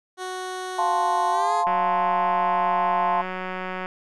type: tone with pitch glide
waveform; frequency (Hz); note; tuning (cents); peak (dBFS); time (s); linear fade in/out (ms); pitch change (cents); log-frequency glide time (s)
15% pulse; 370 to 417.7; F#4 to G#4; 0 to +10; -23; 0.17-1.65; 50; +210; 1.31-1.53
type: chord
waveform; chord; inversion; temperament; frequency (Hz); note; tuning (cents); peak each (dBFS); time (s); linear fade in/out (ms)
sine; F major; none; equal; 698.5 / 880 / 1046.5; F5 / A5 / C6; 0 / 0 / 0; -24; 0.78-3.22; 10
type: click train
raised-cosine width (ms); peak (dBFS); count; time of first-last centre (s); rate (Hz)
0.5; -16; 406; 1.67-3.859; 185
effects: resampled to 24000 Hz